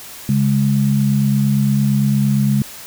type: tone pair together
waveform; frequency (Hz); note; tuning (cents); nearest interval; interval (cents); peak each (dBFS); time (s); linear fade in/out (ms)
sine; 137.96 / 206.7; C#3 / G#3; -8 / -8; perfect fifth; 700; -15; 0.29-2.62; 2
effects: white hiss -35 dBFS RMS until 2.86 s